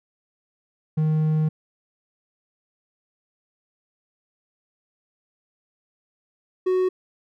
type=tone pair in turn; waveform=triangle; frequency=155.56 / 370 Hz; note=D#3 / F#4; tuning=0 / 0 cents; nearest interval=octave + minor third; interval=1500 cents; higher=second; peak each=-16 dBFS; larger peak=neither; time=0.97-1.49 / 6.66-6.89 s; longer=first; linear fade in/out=10 ms; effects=none